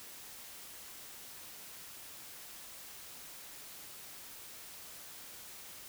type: silence
effects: white hiss -50 dBFS RMS until 5.88 s